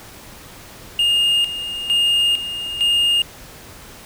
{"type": "tone with tremolo", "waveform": "triangle", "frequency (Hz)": 2833, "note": "F7", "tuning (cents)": 24, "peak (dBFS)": -12, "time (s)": [0.99, 3.22], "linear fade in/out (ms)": 2, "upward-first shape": "square", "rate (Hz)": 1.1, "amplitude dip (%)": 70, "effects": ["pink hiss -40 dBFS RMS until 4.05 s"]}